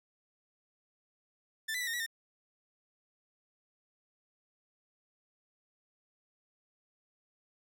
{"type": "tone with pitch steps", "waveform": "sawtooth", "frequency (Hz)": [1770, 1996, 1957, 1838, 1936, 1817], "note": ["A6", "B6", "B6", "A#6", "B6", "A#6"], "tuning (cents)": [10, 18, -16, -25, -35, -45], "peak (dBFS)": -30, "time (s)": [1.68, 2.064], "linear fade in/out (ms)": 10, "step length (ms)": 64, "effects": []}